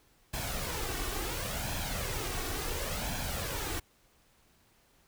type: noise with flanger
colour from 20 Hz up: pink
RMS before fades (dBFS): -35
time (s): 0.33-3.8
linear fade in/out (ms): 10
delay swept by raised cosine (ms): 1.2 to 2.7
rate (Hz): 0.71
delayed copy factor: +0.55
effects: pink hiss -66 dBFS RMS until 5.07 s